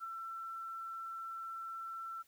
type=tone with ADSR envelope; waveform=sine; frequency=1342 Hz; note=E6; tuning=31 cents sharp; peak=-38 dBFS; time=0-2.23 s; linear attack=37 ms; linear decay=14 ms; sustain=-3 dB; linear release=20 ms; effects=white hiss -70 dBFS RMS until 2.27 s